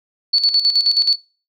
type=tone with tremolo; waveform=sine; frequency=4449 Hz; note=C#8; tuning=5 cents sharp; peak=-10 dBFS; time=0.33-1.16 s; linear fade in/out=10 ms; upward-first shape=square; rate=9.4 Hz; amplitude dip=65%; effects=noise-tail reverb RT60 0.4 s tail -25 dB re dry